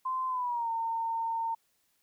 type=tone with pitch glide; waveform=sine; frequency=1035 to 911.5 Hz; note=C6 to A#5; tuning=-19 to -39 cents; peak=-29 dBFS; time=0.05-1.55 s; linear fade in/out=10 ms; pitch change=-220 cents; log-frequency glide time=0.28-0.7 s; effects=white hiss -73 dBFS RMS until 2.02 s